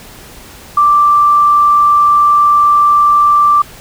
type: tone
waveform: sine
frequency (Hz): 1174.7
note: D6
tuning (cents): 0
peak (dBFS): -5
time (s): 0.77-3.62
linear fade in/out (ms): 5
effects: pink hiss -35 dBFS RMS until 3.8 s